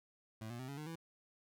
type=tone with pitch steps; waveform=25% pulse; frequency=110 / 119.26 / 129.31 / 140.2 / 152.01 / 164.81 Hz; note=A2 / A#2 / C3 / C#3 / D#3 / E3; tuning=0 / +40 / -20 / +20 / -40 / 0 cents; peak=-40 dBFS; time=0.41-0.956 s; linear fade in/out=5 ms; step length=91 ms; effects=none